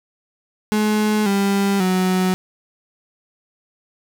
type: tone with pitch steps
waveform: 35% pulse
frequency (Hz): 212.7 / 198.46 / 185.17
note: G#3 / G3 / F#3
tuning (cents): +42 / +22 / +2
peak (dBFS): -14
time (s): 0.72-2.34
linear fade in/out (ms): 0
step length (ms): 540
effects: none